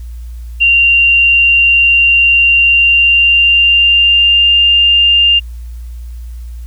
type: tone with pitch glide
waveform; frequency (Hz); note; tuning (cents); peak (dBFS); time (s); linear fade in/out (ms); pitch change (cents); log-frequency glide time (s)
sine; 2771 to 2800; F7 to F7; -14 to +4; -5; 0.6-5.4; 20; +18; 2.59-4.5
effects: added 59 Hz sine -23 dBFS peak until 6.66 s + white hiss -49 dBFS RMS until 6.66 s